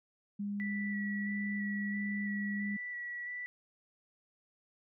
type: tone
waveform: sine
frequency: 203.3 Hz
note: G#3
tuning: 37 cents flat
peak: -34 dBFS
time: 0.39-2.77 s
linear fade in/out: 10 ms
type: tone with vibrato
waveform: sine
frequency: 1953 Hz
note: B6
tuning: 20 cents flat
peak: -38 dBFS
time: 0.6-3.46 s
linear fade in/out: 0 ms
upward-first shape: square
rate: 1.5 Hz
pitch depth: 14 cents each way
effects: none